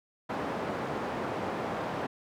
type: band-pass noise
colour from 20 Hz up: white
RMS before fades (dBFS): -34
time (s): 0.29-2.07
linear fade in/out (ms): 10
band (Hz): 130 to 840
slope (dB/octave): 12
effects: none